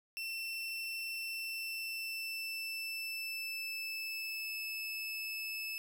30% pulse tone with pitch glide, 2687 to 2617 Hz, E7 to E7, +33 to -13 cents, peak -35 dBFS, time 0.17-5.78 s, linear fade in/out 0 ms, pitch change -46 cents, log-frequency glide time 1.1-4.56 s, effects none

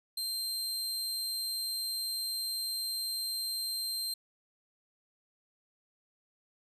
sawtooth tone, 4154 Hz, C8, 13 cents flat, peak -30 dBFS, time 0.17-4.14 s, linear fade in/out 5 ms, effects resampled to 32000 Hz

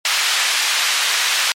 white band-pass noise, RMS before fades -18 dBFS, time 0.05-1.52 s, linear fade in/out 2 ms, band 1200 to 4500 Hz, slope 12 dB/octave, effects MP3 64 kbps

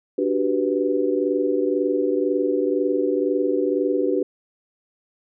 sine chord, G major seventh, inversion second, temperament equal, 293.7 / 370 / 392 / 493.9 Hz, D4 / F#4 / G4 / B4, 0 / 0 / 0 / 0 cents, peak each -24 dBFS, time 0.18-4.23 s, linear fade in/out 5 ms, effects none

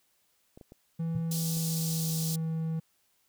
clicks, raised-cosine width 2 ms, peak -35 dBFS, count 4, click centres 0.575 / 0.612 / 0.721 / 1.57 s
triangle tone with pitch glide, 164.6 to 161.4 Hz, E3 to E3, -2 to -36 cents, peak -27 dBFS, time 0.99-2.8 s, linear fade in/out 10 ms, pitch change -34 cents, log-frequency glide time 1.24-2.14 s
sine tone with exponential decay, 123.47 Hz, B2, in tune, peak -26 dBFS, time 1.15-1.26 s, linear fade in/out 5 ms, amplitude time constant 23 ms
pink high-pass noise, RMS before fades -36 dBFS, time 1.31-2.36 s, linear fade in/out 5 ms, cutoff 4400 Hz, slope 24 dB/octave
effects white hiss -71 dBFS RMS until 3.28 s

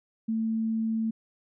sine tone, 223.1 Hz, A3, 24 cents sharp, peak -25 dBFS, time 0.28-1.11 s, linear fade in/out 10 ms, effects none

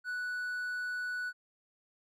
triangle tone, 1480 Hz, F#6, in tune, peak -32 dBFS, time 0.04-1.33 s, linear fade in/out 50 ms, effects none

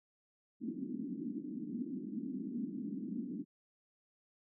pink band-pass noise, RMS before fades -41 dBFS, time 0.6-3.45 s, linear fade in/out 50 ms, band 200 to 300 Hz, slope 48 dB/octave, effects none

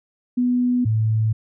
sine tone pair in turn, 246.9 / 109.98 Hz, B3 / A2, 0 / 0 cents, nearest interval octave + major second, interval 1400 cents, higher first, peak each -16 / -16 dBFS, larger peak neither, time 0.37-0.85 / 0.85-1.33 s, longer neither, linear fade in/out 10 ms, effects none

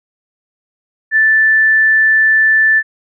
sine tone, 1760 Hz, A6, in tune, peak -7 dBFS, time 1.11-2.83 s, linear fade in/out 50 ms, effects none

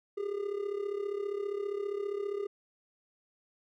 triangle tone with amplitude modulation, 404.5 Hz, G#4, 46 cents flat, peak -27 dBFS, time 0.17-2.47 s, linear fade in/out 10 ms, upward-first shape sine, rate 35 Hz, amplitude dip 75%, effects none

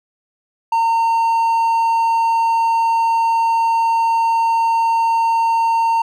triangle tone, 914 Hz, A#5, 34 cents flat, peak -11 dBFS, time 0.72-6.02 s, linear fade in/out 5 ms, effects none

